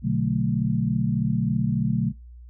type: chord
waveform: sine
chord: B minor seventh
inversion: none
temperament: equal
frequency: 123.47 / 146.83 / 185 / 220 Hz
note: B2 / D3 / F#3 / A3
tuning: 0 / 0 / 0 / 0 cents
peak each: -26 dBFS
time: 0.02-2.13 s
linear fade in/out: 50 ms
effects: noise-tail reverb RT60 0.2 s tail -25 dB re dry + added 60 Hz sine -41 dBFS peak until 2.49 s

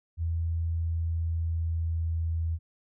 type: tone with pitch glide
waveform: sine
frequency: 82.9 to 82.09 Hz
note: E2 to E2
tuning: +10 to -7 cents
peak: -26 dBFS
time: 0.17-2.59 s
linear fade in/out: 50 ms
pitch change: -17 cents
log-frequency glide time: 0.63-2.39 s
effects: none

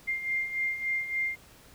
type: beating tone pair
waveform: sine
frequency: 2104 / 2107.5 Hz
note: C7 / C7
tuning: +9 / +12 cents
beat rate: 3.5 Hz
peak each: -35 / -29 dBFS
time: 0.07-1.36 s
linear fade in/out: 20 ms
effects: pink hiss -55 dBFS RMS until 1.74 s

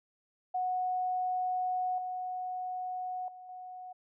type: tone with level steps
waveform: sine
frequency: 735 Hz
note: F#5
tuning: 12 cents flat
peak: -29 / -34 / -46 / -42 dBFS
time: 0.54-3.93 s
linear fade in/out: 10 ms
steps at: 1.98 / 3.28 / 3.49 s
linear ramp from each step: 2 ms
effects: none

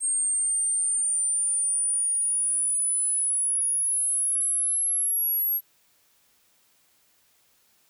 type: exponential sweep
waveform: sine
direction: up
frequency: 8530 to 11540 Hz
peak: -22 dBFS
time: 0-5.61 s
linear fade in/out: 50 ms
effects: white hiss -64 dBFS RMS until 7.89 s

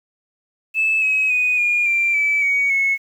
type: tone with pitch steps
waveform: sine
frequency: 2618 / 2552 / 2488 / 2426 / 2365 / 2306 / 2248 / 2191 Hz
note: E7 / D#7 / D#7 / D#7 / D7 / D7 / C#7 / C#7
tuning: -13 / +43 / -1 / -44 / +12 / -32 / +24 / -21 cents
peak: -14 dBFS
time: 0.74-2.98 s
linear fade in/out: 50 ms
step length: 280 ms
effects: tanh soft clip ceiling -10 dBFS + 8-bit

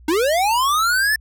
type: linear sweep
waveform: square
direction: up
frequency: 293.7 to 1786 Hz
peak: -16 dBFS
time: 0.08-1.16 s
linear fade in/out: 5 ms
effects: added 60 Hz sine -42 dBFS peak until 1.2 s

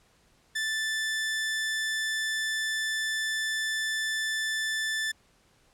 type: tone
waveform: sawtooth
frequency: 1760 Hz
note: A6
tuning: in tune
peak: -24 dBFS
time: 0.55-5.12 s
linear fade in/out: 10 ms
effects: pink hiss -64 dBFS RMS until 5.73 s + low-pass 10000 Hz 12 dB/octave

